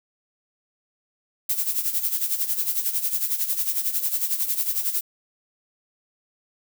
violet noise with tremolo, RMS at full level -22 dBFS, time 1.49-5.01 s, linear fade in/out 5 ms, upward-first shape sine, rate 11 Hz, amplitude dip 70%, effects none

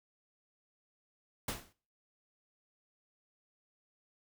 pink noise with exponential decay, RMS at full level -33 dBFS, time 1.48-1.73 s, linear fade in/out 5 ms, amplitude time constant 53 ms, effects noise-tail reverb RT60 0.4 s tail -20 dB re dry

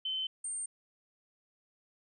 sine tone pair in turn, 3067 / 8720 Hz, G7 / C#9, -38 / -29 cents, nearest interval octave + tritone, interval 1809 cents, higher second, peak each -32 / -35 dBFS, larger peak first, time 0.05-0.27 / 0.44-0.66 s, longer neither, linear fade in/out 5 ms, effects none

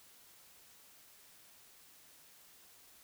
silence, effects white hiss -61 dBFS RMS until 3.03 s

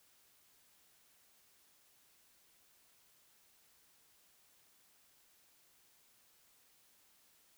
silence, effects white hiss -69 dBFS RMS until 7.57 s

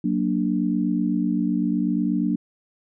sine chord, Gb augmented, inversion none, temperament equal, 185 / 233.1 / 293.7 Hz, Gb3 / Bb3 / D4, 0 / 0 / 0 cents, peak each -24 dBFS, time 0.04-2.36 s, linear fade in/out 5 ms, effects none

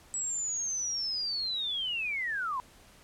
sine linear sweep, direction down, 7850 to 970 Hz, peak -30 dBFS, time 0.14-2.6 s, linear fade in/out 0 ms, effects pink hiss -57 dBFS RMS until 3.03 s + low-pass 12000 Hz 12 dB/octave

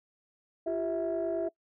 sine tone cluster, 342.8 / 392.2 / 653 Hz, F4 / G4 / E5, -32 / +1 / -17 cents, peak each -32 / -35 / -30 dBFS, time 0.66-1.49 s, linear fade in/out 10 ms, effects noise-tail reverb RT60 0.1 s tail -23 dB re dry + tanh soft clip ceiling -23 dBFS

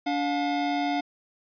square tone pair together, 288.2 / 713 Hz, D4 / F5, -33 / +36 cents, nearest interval octave + major third, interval 1569 cents, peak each -28 dBFS, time 0.06-1.01 s, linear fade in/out 10 ms, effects resampled to 11025 Hz

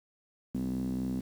sawtooth tone with band-pass filter, 63.9 Hz, C2, 40 cents flat, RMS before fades -33 dBFS, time 0.54-1.21 s, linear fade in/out 10 ms, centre 230 Hz, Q 7.4, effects 9-bit

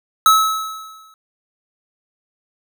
square tone with exponential decay, 1295 Hz, E6, 31 cents flat, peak -7 dBFS, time 0.26-1.14 s, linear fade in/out 1 ms, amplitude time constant 190 ms, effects none

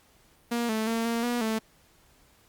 sawtooth tone with pitch steps, 236.4 / 219.3 / 228.1 / 231.9 / 241.3 / 220.8 Hz, A#3 / A3 / A#3 / A#3 / B3 / A3, +24 / -6 / -37 / -9 / -40 / +6 cents, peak -22 dBFS, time 0.51-1.59 s, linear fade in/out 10 ms, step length 180 ms, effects pink hiss -61 dBFS RMS until 2.48 s + Opus 48 kbps

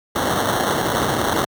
blue noise with sample-and-hold, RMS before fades -20 dBFS, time 0.15-1.45 s, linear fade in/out 10 ms, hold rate 2450 Hz, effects high-pass 80 Hz 12 dB/octave

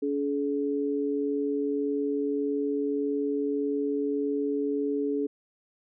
sine tone pair together, 284.3 / 426 Hz, C#4 / G#4, +44 / +44 cents, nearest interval perfect fifth, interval 700 cents, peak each -28 dBFS, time 0.02-5.27 s, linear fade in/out 10 ms, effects none

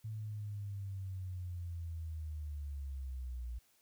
sine linear sweep, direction down, 110 to 58.2 Hz, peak -39 dBFS, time 0.04-3.59 s, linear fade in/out 10 ms, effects white hiss -71 dBFS RMS until 3.81 s

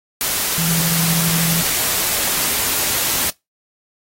sine tone in noise, 166.1 Hz, E3, 13 cents sharp, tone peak -19 dBFS, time 0.58-1.61 s, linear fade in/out 0 ms, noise white, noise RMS -19 dBFS, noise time 0.21-3.3 s, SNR -3 dB, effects noise-tail reverb RT60 0.2 s tail -24 dB re dry + AAC 48 kbps

